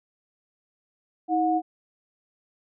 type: tone pair together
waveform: sine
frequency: 320.1 / 727 Hz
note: D#4 / F#5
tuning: +49 / -31 cents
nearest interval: octave + major second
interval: 1420 cents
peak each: -24 / -22 dBFS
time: 1.28-1.62 s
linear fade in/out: 50 ms
effects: none